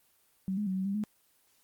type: tone with pitch steps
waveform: sine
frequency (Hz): 190.1 / 208.6 / 188.1 / 189.4 / 197.9 / 211.1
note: F#3 / G#3 / F#3 / F#3 / G3 / G#3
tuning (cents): +47 / +8 / +29 / +41 / +17 / +29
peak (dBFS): -29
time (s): 0.48-1.038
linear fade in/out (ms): 0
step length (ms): 93
effects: white hiss -68 dBFS RMS until 1.63 s + Opus 24 kbps